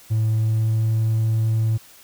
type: tone with pitch glide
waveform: triangle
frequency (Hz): 110 to 111.15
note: A2 to A2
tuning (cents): 0 to +18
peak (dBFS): -14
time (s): 0.1-1.78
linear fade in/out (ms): 20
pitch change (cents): +18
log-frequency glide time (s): 0.3-0.92
effects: tanh soft clip ceiling -12 dBFS + white hiss -48 dBFS RMS until 2.03 s